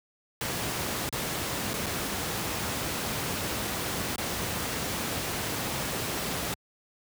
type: noise with dropouts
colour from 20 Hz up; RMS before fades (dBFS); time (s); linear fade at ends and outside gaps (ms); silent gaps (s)
pink; -31; 0.41-6.54; 1; 1.091-1.126 / 1.734-1.739 / 1.861-1.865 / 4.159-4.181
effects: high-pass 80 Hz 12 dB/octave